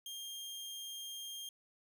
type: tone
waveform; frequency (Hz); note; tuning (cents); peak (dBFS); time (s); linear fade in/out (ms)
sawtooth; 3209; G7; +40; -40; 0.06-1.49; 2
effects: none